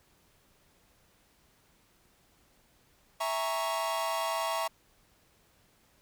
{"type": "chord", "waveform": "45% pulse", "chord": "A# half-diminished seventh", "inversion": "second", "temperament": "equal", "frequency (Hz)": [659.3, 830.6, 932.3, 1108.7], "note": ["E5", "G#5", "A#5", "C#6"], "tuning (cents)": [0, 0, 0, 0], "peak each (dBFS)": [-34, -39, -35, -35], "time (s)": [3.2, 4.68], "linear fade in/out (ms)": 10, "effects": ["pink hiss -66 dBFS RMS until 6.01 s"]}